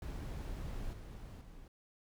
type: noise with level steps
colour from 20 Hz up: brown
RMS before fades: -42 / -48 / -53 dBFS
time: 0.02-1.68 s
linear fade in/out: 2 ms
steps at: 0.93 / 1.41 s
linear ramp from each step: 2 ms
effects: none